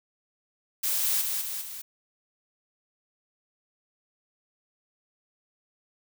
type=noise with echo; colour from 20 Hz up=blue; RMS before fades=-27 dBFS; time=0.83-1.22 s; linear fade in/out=10 ms; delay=200 ms; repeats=3; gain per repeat=-4 dB; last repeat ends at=1.82 s; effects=none